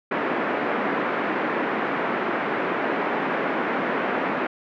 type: band-pass noise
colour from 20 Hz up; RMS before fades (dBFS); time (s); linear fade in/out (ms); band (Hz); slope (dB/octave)
pink; -25; 0.11-4.47; 5; 230 to 2100; 24
effects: none